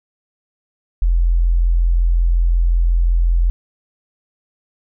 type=tone; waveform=sine; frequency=42.75 Hz; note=F1; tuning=36 cents flat; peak=-11 dBFS; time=1.02-3.5 s; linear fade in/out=0 ms; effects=none